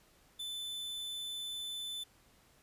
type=tone; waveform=45% pulse; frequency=3515 Hz; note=A7; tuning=2 cents flat; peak=-39 dBFS; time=0.39-2.04 s; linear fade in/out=10 ms; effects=pink hiss -66 dBFS RMS until 2.62 s + resampled to 32000 Hz